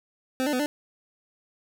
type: tone with pitch steps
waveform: 25% pulse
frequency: 259.5 / 296.4 / 251.8 / 295.4 Hz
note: C4 / D4 / B3 / D4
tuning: -14 / +16 / +34 / +10 cents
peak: -20 dBFS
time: 0.4-0.66 s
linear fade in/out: 0 ms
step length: 65 ms
effects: none